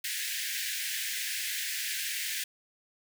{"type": "high-pass noise", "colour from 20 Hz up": "pink", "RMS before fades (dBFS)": -34, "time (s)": [0.04, 2.44], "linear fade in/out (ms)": 5, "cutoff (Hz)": 1600, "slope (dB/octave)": 96, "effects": []}